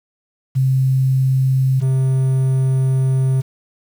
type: tone pair in turn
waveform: sine / triangle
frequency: 131.9 / 131.9 Hz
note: C3 / C3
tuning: +14 / +14 cents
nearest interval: unison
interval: 0 cents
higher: neither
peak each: -12 / -11 dBFS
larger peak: second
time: 0.55-1.81 / 1.81-3.42 s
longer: second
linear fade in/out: 20 ms
effects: 7-bit